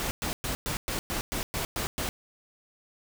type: noise bursts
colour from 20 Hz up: pink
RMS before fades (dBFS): -31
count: 10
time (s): 0-2.09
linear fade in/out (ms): 0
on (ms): 110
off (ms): 110
effects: none